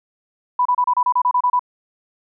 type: tone bursts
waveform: sine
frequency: 990 Hz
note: B5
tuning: 4 cents sharp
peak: -13 dBFS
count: 11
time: 0.59-1.594 s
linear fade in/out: 5 ms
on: 64 ms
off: 30 ms
effects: none